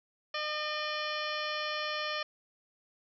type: harmonic tone with a mistuned harmonic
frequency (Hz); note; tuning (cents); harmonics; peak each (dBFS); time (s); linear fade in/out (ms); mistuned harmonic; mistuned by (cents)
606; D#5; -46; 1 / 2 / 3 / 4 / 5 / 6 / 7 / 8 / 9; -39 / -38 / -39 / -41 / -41 / -46 / -44 / -47 / -45; 0.34-2.23; 5; 6; -92
effects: none